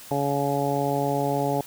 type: harmonic tone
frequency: 141 Hz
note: C#3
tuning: 30 cents sharp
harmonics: 1 / 2 / 3 / 4 / 5 / 6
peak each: -29 / -29 / -29 / -29 / -29 / -29 dBFS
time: 0.11-1.61 s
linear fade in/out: 2 ms
effects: white hiss -44 dBFS RMS until 1.66 s